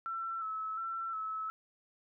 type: tone with vibrato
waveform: sine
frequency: 1321 Hz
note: E6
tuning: 3 cents sharp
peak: -35 dBFS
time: 0.06-1.5 s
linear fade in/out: 0 ms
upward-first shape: square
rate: 1.4 Hz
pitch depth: 30 cents each way
effects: none